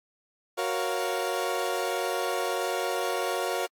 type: chord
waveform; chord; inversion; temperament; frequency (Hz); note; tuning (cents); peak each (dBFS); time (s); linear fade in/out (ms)
30% pulse; Gb major seventh; none; equal with one note detuned; 370 / 468.6 / 554.4 / 698.5; Gb4 / Bb4 / Db5 / F5; 0 / +9 / 0 / 0; -30; 0.57-3.67; 20
effects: AAC 64 kbps